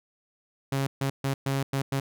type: tone bursts at uneven times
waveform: sawtooth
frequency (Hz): 136.6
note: C#3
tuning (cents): -25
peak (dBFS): -21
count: 6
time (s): 0.72-0.87 / 1.01-1.1 / 1.24-1.34 / 1.46-1.63 / 1.73-1.82 / 1.92-2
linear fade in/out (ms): 5
effects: none